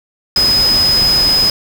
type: tone in noise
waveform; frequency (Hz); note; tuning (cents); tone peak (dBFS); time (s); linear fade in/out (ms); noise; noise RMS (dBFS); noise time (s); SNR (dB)
sine; 5040; D#8; +21; -9; 0.36-1.5; 2; pink; -21; 0.36-1.5; +9
effects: none